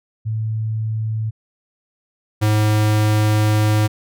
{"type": "tone pair in turn", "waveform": ["sine", "square"], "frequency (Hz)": [110, 106.75], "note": ["A2", "G#2"], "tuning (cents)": [0, 48], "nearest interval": "minor second", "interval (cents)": 52, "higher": "first", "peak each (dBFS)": [-19, -14], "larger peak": "second", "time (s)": [[0.25, 1.31], [2.41, 3.88]], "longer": "second", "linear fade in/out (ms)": 20, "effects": []}